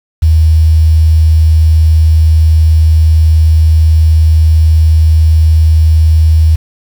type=tone with quantisation; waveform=sine; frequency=79.3 Hz; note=D#2; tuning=33 cents sharp; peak=-3 dBFS; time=0.22-6.56 s; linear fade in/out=10 ms; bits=5; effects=none